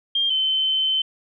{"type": "tone pair in turn", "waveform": "sine", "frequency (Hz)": [3200, 3073], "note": ["G7", "G7"], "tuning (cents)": [35, -35], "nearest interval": "minor second", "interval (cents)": 70, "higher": "first", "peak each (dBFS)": -18, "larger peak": "neither", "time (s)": [[0.15, 0.3], [0.3, 1.02]], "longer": "second", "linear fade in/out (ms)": 5, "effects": []}